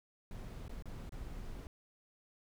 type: noise with dropouts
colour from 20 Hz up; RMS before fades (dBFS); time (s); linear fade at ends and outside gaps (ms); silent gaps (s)
brown; -45; 0.31-1.67; 1; 0.681-0.694 / 0.824-0.856 / 1.093-1.121
effects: none